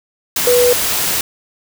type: tone in noise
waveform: sine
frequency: 490.1 Hz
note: B4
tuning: 13 cents flat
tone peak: -9 dBFS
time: 0.47-0.73 s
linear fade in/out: 2 ms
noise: white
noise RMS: -17 dBFS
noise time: 0.36-1.21 s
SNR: +5 dB
effects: none